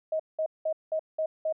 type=tone bursts; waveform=sine; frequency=631 Hz; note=D#5; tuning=24 cents sharp; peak=-25 dBFS; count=6; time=0.12-1.526 s; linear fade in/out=5 ms; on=76 ms; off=190 ms; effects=none